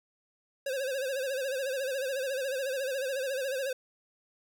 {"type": "tone with vibrato", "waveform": "square", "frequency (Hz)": 533, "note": "C5", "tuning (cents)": 32, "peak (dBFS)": -31, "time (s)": [0.66, 3.73], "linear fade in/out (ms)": 5, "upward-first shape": "sine", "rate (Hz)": 14, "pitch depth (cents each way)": 89, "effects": []}